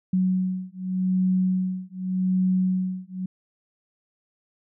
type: beating tone pair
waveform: sine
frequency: 185 / 185.85 Hz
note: F#3 / F#3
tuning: 0 / +8 cents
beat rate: 0.85 Hz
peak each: -24 dBFS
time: 0.13-3.26 s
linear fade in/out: 5 ms
effects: none